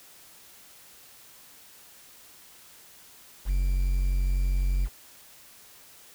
triangle tone with quantisation, 45.94 Hz, F#1, 12 cents flat, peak -20 dBFS, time 3.45-4.89 s, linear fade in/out 50 ms, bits 8, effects white hiss -52 dBFS RMS until 6.14 s

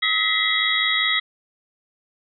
sine tone cluster, 1279 / 1938 / 2043 / 3344 / 3806 Hz, D#6 / B6 / C7 / G#7 / A#7, +47 / -33 / -42 / +11 / +35 cents, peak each -28 / -24 / -24 / -23 / -24 dBFS, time 0.02-1.2 s, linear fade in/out 10 ms, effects none

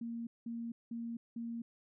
sine tone bursts, 232.6 Hz, A#3, 4 cents flat, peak -38 dBFS, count 4, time 0.01-1.62 s, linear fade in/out 5 ms, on 260 ms, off 190 ms, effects none

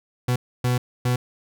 40% pulse tone bursts at uneven times, 124.1 Hz, B2, 9 cents sharp, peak -18 dBFS, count 3, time 0.28-0.36 / 0.64-0.78 / 1.05-1.16 s, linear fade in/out 5 ms, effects none

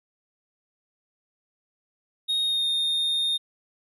triangle tone with pitch glide, 3729 to 3671 Hz, A#7 to A#7, 0 to -27 cents, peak -21 dBFS, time 2.28-3.38 s, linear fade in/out 20 ms, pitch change -27 cents, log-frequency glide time 2.41-2.67 s, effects none

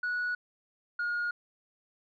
sine tone pair in turn, 1466 / 1431.7 Hz, F#6 / F6, -16 / +43 cents, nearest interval unison, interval 41 cents, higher first, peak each -27 dBFS, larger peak neither, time 0.03-0.35 / 0.99-1.31 s, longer neither, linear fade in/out 5 ms, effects tanh soft clip ceiling -27 dBFS

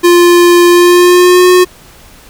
square tone with pitch glide, 349.2 to 362.8 Hz, F4 to F#4, 0 to -34 cents, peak -3 dBFS, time 0.03-1.65 s, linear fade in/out 20 ms, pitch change +66 cents, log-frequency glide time 0.68-1.49 s, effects pink hiss -38 dBFS RMS until 2.29 s

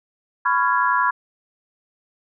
sine chord, C# dominant seventh, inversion third, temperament just, 997.9 / 1108.7 / 1385.9 / 1663.1 Hz, B5 / C#6 / E#6 / G#6, +18 / 0 / -14 / +2 cents, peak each -19 / -23 / -23 / -23 dBFS, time 0.45-1.11 s, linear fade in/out 10 ms, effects none

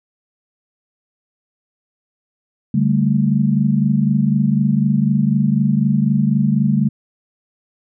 sine chord, D suspended fourth, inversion none, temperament equal with one note detuned, 144.23 / 196 / 220 Hz, D3 / G3 / A3, -31 / 0 / 0 cents, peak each -17 dBFS, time 2.74-6.89 s, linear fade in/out 5 ms, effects none

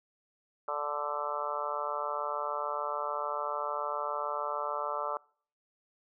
harmonic tone, 146.83 Hz, D3, in tune, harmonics 3 / 4 / 5 / 6 / 7 / 8 / 9, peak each -43 / -37 / -43 / -39 / -40 / -37 / -38 dBFS, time 0.68-5.17 s, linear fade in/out 2 ms, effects noise-tail reverb RT60 0.5 s tail -25 dB re dry

